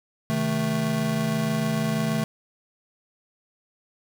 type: chord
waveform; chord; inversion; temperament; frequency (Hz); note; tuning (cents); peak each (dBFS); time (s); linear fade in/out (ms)
square; A diminished; first; just; 132 / 158.4 / 220; C3 / Eb3 / A3; +16 / +31 / 0; -32 / -28 / -26; 0.3-2.24; 0
effects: none